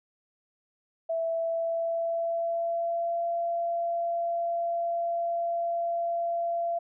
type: tone with pitch glide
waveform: sine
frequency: 659.3 to 682.2 Hz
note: E5 to F5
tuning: 0 to -41 cents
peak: -26 dBFS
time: 1.09-6.79 s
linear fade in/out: 10 ms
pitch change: +59 cents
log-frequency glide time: 1.21-3.25 s
effects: none